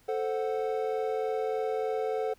triangle chord, F# diminished, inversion first, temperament equal, 440 / 523.3 / 740 Hz, A4 / C5 / F#5, 0 / 0 / 0 cents, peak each -28 / -32 / -33 dBFS, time 0.08-2.34 s, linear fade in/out 10 ms, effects pink hiss -63 dBFS RMS until 2.38 s

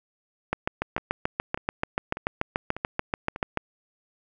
two click trains, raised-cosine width 0.5 ms, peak -19 / -9 dBFS, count 5 / 22, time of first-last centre 0.98-3.361 / 0.53-3.573 s, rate 1.68 / 6.9 Hz, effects none

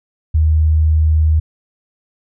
sine tone, 78.2 Hz, D#2, 9 cents sharp, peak -9 dBFS, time 0.34-1.4 s, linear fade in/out 10 ms, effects none

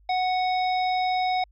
harmonic tone with a mistuned harmonic, 738 Hz, F#5, 5 cents flat, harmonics 1 / 3 / 5 / 7, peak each -22 / -32 / -36 / -39 dBFS, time 0.09-1.44 s, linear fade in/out 5 ms, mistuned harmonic 5, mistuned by +36 cents, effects added 50 Hz sine -54 dBFS peak until 1.51 s

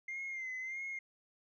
sine tone with vibrato, 2093 Hz, C7, in tune, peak -37 dBFS, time 0.08-0.99 s, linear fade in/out 5 ms, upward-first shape sine, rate 1.6 Hz, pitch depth 56 cents each way, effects tanh soft clip ceiling -36 dBFS

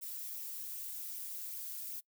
violet noise with flanger, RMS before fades -43 dBFS, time 0.01-2.01 s, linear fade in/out 20 ms, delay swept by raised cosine 0.33 to 3.33 ms, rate 2.6 Hz, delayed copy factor +0.5, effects noise-tail reverb RT60 0.1 s tail -23 dB re dry

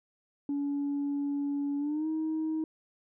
sine tone with pitch glide, 284.4 to 315.6 Hz, C#4 to D#4, +45 to +25 cents, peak -27 dBFS, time 0.49-2.64 s, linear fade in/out 2 ms, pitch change +180 cents, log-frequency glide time 1.78-2.07 s, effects tanh soft clip ceiling -26 dBFS

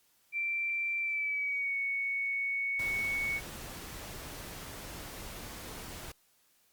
sine tone with pitch glide, 2349 to 2221 Hz, D7 to C#7, 0 to +3 cents, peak -30 dBFS, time 0.32-3.41 s, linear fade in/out 50 ms, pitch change -97 cents, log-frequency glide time 1-1.76 s
pink noise, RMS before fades -44 dBFS, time 2.79-6.12 s, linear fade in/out 5 ms
effects white hiss -69 dBFS RMS until 6.72 s + Opus 48 kbps

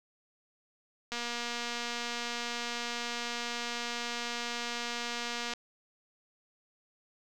click train, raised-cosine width 0.2 ms, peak -19 dBFS, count 1052, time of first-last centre 1.12-5.536 s, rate 238 Hz, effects none

